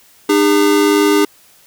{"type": "tone pair together", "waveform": "square", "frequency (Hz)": [303, 404.5], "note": ["D#4", "G#4"], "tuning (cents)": [-46, -46], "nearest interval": "perfect fourth", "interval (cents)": 500, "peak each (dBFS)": -13, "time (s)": [0.29, 1.25], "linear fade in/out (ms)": 5, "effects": ["white hiss -48 dBFS RMS until 1.66 s"]}